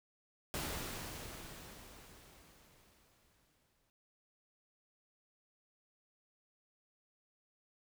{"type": "noise with exponential decay", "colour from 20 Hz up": "pink", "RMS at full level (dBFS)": -39, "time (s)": [0.54, 3.9], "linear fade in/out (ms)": 0, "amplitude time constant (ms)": 730, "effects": []}